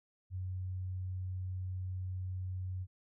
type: tone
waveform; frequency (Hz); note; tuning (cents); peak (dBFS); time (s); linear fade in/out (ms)
sine; 92.5; F#2; 0; -36; 0.3-2.87; 50
effects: none

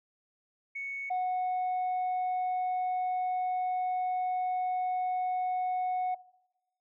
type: tone pair in turn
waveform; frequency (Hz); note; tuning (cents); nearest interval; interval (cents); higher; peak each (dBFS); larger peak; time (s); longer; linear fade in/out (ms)
sine; 2217 / 734.9; C#7 / F#5; 0 / -12; octave + perfect fifth; 1912; first; -34 / -25; second; 0.75-1.1 / 1.1-6.15; second; 10
effects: noise-tail reverb RT60 1.0 s tail -23 dB re dry + tanh soft clip ceiling -27 dBFS

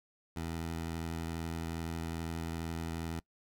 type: tone with vibrato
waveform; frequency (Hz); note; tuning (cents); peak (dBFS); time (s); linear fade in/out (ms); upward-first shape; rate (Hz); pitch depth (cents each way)
15% pulse; 82.41; E2; 0; -30; 0.36-3.2; 5; sine; 12; 16
effects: noise-tail reverb RT60 0.1 s tail -23 dB re dry

